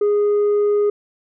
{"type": "tone", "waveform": "sine", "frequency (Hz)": 413.1, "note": "G#4", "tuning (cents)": -9, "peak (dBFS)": -11, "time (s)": [0.01, 0.9], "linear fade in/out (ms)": 5, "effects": ["tanh soft clip ceiling -13 dBFS"]}